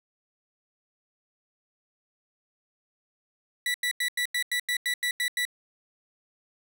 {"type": "tone bursts", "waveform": "30% pulse", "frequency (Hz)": 1958, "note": "B6", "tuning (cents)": -15, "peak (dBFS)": -22, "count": 11, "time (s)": [3.66, 5.452], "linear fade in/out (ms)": 2, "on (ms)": 82, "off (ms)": 89, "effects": []}